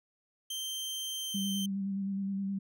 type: tone with pitch glide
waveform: sawtooth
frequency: 3136 to 3116 Hz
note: G7 to G7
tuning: 0 to -11 cents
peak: -32 dBFS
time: 0.5-1.66 s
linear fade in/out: 5 ms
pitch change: -11 cents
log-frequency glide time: 1.19-1.37 s
type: tone with vibrato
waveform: sine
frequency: 196 Hz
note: G3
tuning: in tune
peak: -31 dBFS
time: 1.34-2.59 s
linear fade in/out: 10 ms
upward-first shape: square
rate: 9.6 Hz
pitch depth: 19 cents each way
effects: none